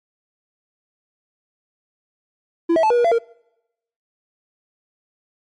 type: tone with pitch steps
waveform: triangle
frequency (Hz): 336.3 / 649 / 871 / 482.3 / 478.5 / 679 / 463.9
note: E4 / E5 / A5 / B4 / A#4 / F5 / A#4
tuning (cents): +35 / -27 / -18 / -41 / +45 / -49 / -8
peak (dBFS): -11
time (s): 2.69-3.187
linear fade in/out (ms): 10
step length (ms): 71
effects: noise-tail reverb RT60 0.9 s tail -26 dB re dry + MP3 48 kbps